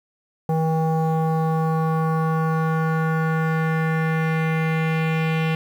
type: tone with low-pass filter sweep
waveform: square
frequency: 160.2 Hz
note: E3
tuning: 49 cents flat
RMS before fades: -21 dBFS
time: 0.49-5.55 s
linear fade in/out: 2 ms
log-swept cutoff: 750 to 2700 Hz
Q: 2.7
effects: 8-bit